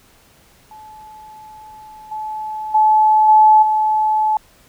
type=tone with level steps; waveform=sine; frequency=862 Hz; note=A5; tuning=36 cents flat; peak=-36 / -23 / -9 / -6 / -13 dBFS; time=0.71-4.37 s; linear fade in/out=2 ms; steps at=2.11 / 2.74 / 3.28 / 3.62 s; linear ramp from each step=10 ms; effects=pink hiss -51 dBFS RMS until 4.68 s